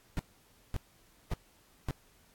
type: noise bursts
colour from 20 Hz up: brown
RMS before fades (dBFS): -31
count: 4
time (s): 0.17-1.908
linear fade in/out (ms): 0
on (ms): 22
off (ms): 550
effects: pink hiss -64 dBFS RMS until 2.34 s + AAC 64 kbps